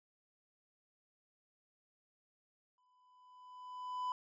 triangle tone with exponential growth, 1000 Hz, B5, 21 cents sharp, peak -32 dBFS, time 2.78-4.12 s, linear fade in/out 1 ms, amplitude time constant 290 ms, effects resampled to 16000 Hz

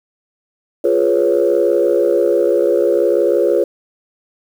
sine chord, C# dominant seventh, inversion first, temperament equal, 349.2 / 415.3 / 493.9 / 554.4 Hz, E#4 / G#4 / B4 / C#5, 0 / 0 / 0 / 0 cents, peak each -16 dBFS, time 0.84-3.64 s, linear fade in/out 5 ms, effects tanh soft clip ceiling -3 dBFS + 7-bit

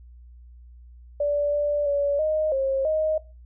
sine tone with pitch steps, 581 / 585 / 570 / 620 / 538 / 624 Hz, D5 / D5 / C#5 / D#5 / C5 / D#5, -19 / -7 / +48 / -6 / +48 / +5 cents, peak -20 dBFS, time 1.2-3.18 s, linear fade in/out 5 ms, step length 330 ms, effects noise-tail reverb RT60 0.3 s tail -20 dB re dry + added 60 Hz sine -44 dBFS peak until 3.45 s

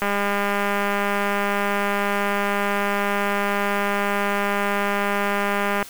click train, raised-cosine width 0.5 ms, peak -8 dBFS, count 1174, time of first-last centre 0.02-5.827 s, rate 202 Hz, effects white hiss -41 dBFS RMS until 5.89 s

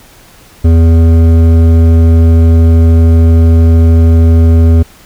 sine tone with hard clipping, 82.41 Hz, E2, in tune, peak -4 dBFS, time 0.64-4.83 s, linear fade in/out 10 ms, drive 11 dB, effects pink hiss -39 dBFS RMS until 5.05 s

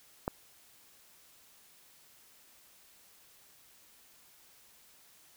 click, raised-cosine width 1 ms, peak -17 dBFS, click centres 0.279 s, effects white hiss -61 dBFS RMS until 5.36 s

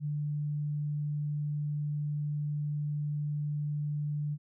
sine tone, 147.9 Hz, D3, 13 cents sharp, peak -30 dBFS, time 0-4.38 s, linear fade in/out 50 ms, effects none

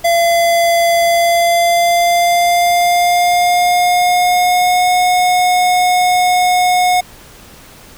square tone with pitch glide, 681 to 725.7 Hz, F5 to F#5, -44 to -34 cents, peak -10 dBFS, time 0.04-7.01 s, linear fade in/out 10 ms, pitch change +110 cents, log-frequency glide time 1.03-4.87 s, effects pink hiss -39 dBFS RMS until 7.97 s

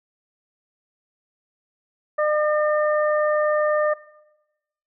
harmonic tone, 604 Hz, D5, 48 cents sharp, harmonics 1 / 2 / 3, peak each -19 / -25 / -29 dBFS, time 2.18-3.94 s, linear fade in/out 10 ms, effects noise-tail reverb RT60 1.0 s tail -19 dB re dry

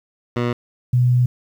15% pulse / sine tone pair in turn, 120.6 / 123.85 Hz, B2 / B2, -41 / +5 cents, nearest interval unison, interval 46 cents, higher second, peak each -12 dBFS, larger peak neither, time 0.36-0.53 / 0.93-1.26 s, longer second, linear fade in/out 5 ms, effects low-pass 3000 Hz 12 dB/octave + 8-bit

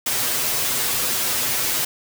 white noise with comb filter, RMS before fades -22 dBFS, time 0.06-1.85 s, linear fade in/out 5 ms, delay 8.1 ms, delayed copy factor +0.8, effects none

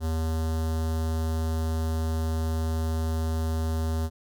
square tone with notch filter, 80.3 Hz, E2, 45 cents flat, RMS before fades -27 dBFS, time 0-4.1 s, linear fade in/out 50 ms, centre 2300 Hz, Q 1, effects none

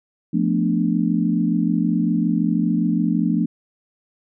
sine chord, B half-diminished seventh, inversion second, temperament equal, 174.61 / 220 / 246.9 / 293.7 Hz, F3 / A3 / B3 / D4, 0 / 0 / 0 / 0 cents, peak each -21 / -21 / -24 / -23 dBFS, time 0.33-3.46 s, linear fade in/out 10 ms, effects none

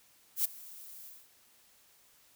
violet noise with ADSR envelope, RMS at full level -27 dBFS, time 0.36-1.29 s, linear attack 89 ms, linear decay 9 ms, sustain -22 dB, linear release 230 ms, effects white hiss -64 dBFS RMS until 2.35 s

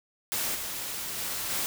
white noise with level steps, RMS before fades -30 / -35 / -33 / -30 dBFS, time 0.32-1.66 s, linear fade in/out 0 ms, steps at 0.54 / 1.17 / 1.49 s, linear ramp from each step 20 ms, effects none

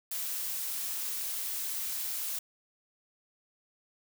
blue noise, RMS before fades -35 dBFS, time 0.11-2.39 s, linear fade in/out 5 ms, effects none

